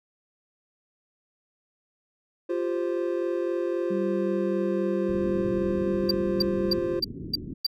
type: chord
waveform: triangle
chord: F suspended second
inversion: none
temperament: equal with one note detuned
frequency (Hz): 348.2 / 392 / 523.3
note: F4 / G4 / C5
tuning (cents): -5 / 0 / 0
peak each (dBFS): -25 / -30 / -29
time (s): 2.49-7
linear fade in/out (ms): 10
type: tone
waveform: sine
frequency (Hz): 194.9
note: G3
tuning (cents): -10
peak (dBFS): -28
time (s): 3.9-6.76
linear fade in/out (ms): 10
type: low-pass noise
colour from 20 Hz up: white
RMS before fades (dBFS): -37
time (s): 5.08-7.54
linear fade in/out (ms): 10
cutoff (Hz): 350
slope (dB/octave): 48
type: tone bursts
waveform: triangle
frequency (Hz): 4699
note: D8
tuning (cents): 0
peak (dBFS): -19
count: 6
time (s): 6.09-7.666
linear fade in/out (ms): 5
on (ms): 21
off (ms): 290
effects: none